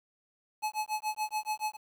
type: tone with tremolo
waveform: square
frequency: 856 Hz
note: A5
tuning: 48 cents flat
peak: -29 dBFS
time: 0.62-1.77 s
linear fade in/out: 20 ms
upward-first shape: sine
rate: 7 Hz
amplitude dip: 100%
effects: 10-bit